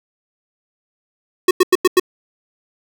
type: tone bursts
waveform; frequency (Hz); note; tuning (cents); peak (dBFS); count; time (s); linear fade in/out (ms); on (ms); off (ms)
square; 367.2; F#4; -13; -8; 5; 1.48-1.998; 5; 30; 92
effects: none